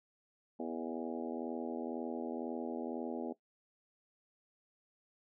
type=harmonic tone with a mistuned harmonic; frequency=82 Hz; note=E2; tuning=9 cents flat; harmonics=3 / 4 / 5 / 6 / 7 / 8 / 9 / 10; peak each=-41 / -43 / -45 / -47 / -48 / -49 / -50 / -51 dBFS; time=0.59-3.33 s; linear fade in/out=10 ms; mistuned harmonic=7; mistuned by=+33 cents; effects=noise-tail reverb RT60 0.1 s tail -17 dB re dry